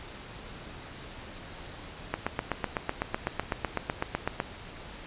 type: click train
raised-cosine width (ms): 0.5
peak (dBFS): -12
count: 19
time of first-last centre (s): 2.14-4.401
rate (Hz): 7.96
effects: pink hiss -44 dBFS RMS until 5.06 s + resampled to 8000 Hz